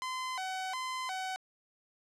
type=tone with vibrato; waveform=sawtooth; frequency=880 Hz; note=A5; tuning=in tune; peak=-31 dBFS; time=0.02-1.36 s; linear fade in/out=0 ms; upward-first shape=square; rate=1.4 Hz; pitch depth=270 cents each way; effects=low-pass 8000 Hz 12 dB/octave